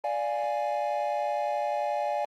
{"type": "chord", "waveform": "triangle", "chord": "D diminished", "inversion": "none", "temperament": "equal", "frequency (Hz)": [587.3, 698.5, 830.6], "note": ["D5", "F5", "Ab5"], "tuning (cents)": [0, 0, 0], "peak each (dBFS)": [-28, -30, -28], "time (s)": [0.04, 2.25], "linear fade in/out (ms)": 2, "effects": ["tanh soft clip ceiling -16 dBFS", "Opus 24 kbps"]}